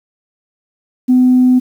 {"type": "tone", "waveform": "sine", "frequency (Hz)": 252.7, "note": "B3", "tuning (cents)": 40, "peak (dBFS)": -5, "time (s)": [1.08, 1.6], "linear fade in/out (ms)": 20, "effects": ["tanh soft clip ceiling -2 dBFS", "7-bit"]}